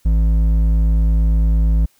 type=tone with hard clipping; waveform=sine; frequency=54.4 Hz; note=A1; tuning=19 cents flat; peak=-13 dBFS; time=0.05-1.86 s; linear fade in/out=10 ms; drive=7 dB; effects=white hiss -58 dBFS RMS until 1.99 s